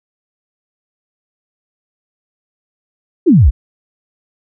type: exponential sweep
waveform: sine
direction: down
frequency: 404.5 to 49.65 Hz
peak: -4 dBFS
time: 3.26-3.51 s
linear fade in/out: 20 ms
effects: none